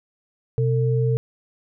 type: tone pair together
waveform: sine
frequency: 126.8 / 450.4 Hz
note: B2 / A4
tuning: +46 / +40 cents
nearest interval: octave + minor seventh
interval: 2194 cents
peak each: -18 / -24 dBFS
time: 0.58-1.17 s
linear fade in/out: 0 ms
effects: none